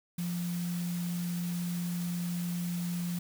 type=tone in noise; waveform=sine; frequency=174.61 Hz; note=F3; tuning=in tune; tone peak=-31 dBFS; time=0.18-3.19 s; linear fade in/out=5 ms; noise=white; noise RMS=-45 dBFS; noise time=0.18-3.19 s; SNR=+11 dB; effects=none